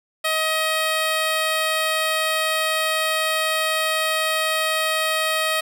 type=tone; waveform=10% pulse; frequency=632 Hz; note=D#5; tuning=27 cents sharp; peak=-11 dBFS; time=0.24-5.61 s; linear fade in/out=10 ms; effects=none